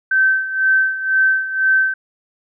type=tone with tremolo; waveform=sine; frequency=1545 Hz; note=G6; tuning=26 cents flat; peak=-10 dBFS; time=0.11-1.94 s; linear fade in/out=5 ms; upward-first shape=sine; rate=2 Hz; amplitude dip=75%; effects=none